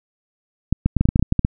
clicks, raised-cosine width 5 ms, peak -3 dBFS, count 12, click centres 0.726 / 0.86 / 0.967 / 1.01 / 1.055 / 1.089 / 1.159 / 1.195 / 1.226 / 1.324 / 1.393 / 1.449 s, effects none

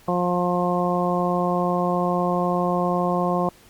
harmonic tone, 177.6 Hz, F3, 29 cents sharp, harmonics 1 / 2 / 3 / 4 / 5 / 6, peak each -24 / -27 / -26 / -26 / -31 / -27 dBFS, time 0.08-3.49 s, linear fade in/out 2 ms, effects pink hiss -52 dBFS RMS until 3.69 s + Opus 48 kbps

